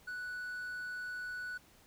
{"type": "tone", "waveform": "triangle", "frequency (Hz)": 1480, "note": "F#6", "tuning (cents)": 0, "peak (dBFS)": -37, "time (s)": [0.07, 1.58], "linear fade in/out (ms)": 10, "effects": ["pink hiss -63 dBFS RMS until 1.86 s"]}